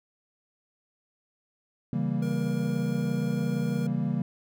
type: chord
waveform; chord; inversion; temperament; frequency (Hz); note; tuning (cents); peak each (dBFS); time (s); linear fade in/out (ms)
triangle; C# diminished seventh; none; equal; 138.59 / 164.81 / 196 / 233.1; C#3 / E3 / G3 / Bb3; 0 / 0 / 0 / 0; -29; 1.93-4.22; 2
type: tone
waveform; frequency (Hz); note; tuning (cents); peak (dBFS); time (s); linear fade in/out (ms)
square; 473.7; A#4; +28; -38; 2.22-3.87; 5
effects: none